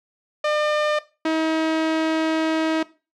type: tone pair in turn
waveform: sawtooth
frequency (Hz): 602 / 318.9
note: D5 / D#4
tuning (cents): +43 / +43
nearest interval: major seventh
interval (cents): 1100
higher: first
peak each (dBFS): -15 / -15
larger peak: neither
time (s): 0.44-0.99 / 1.25-2.83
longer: second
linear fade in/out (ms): 5
effects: noise-tail reverb RT60 0.3 s tail -17 dB re dry + low-pass 4000 Hz 12 dB/octave